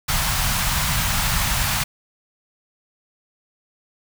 pink band-stop noise, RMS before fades -21 dBFS, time 0.08-1.84 s, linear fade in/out 10 ms, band 180 to 770 Hz, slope 24 dB/octave, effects none

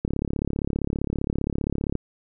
click train, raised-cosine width 3 ms, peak -12 dBFS, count 68, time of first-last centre 0.05-1.953 s, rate 35.2 Hz, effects none

